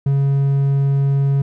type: tone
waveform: triangle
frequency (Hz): 138.7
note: C#3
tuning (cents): +1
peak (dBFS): -11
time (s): 0.06-1.42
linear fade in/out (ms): 5
effects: none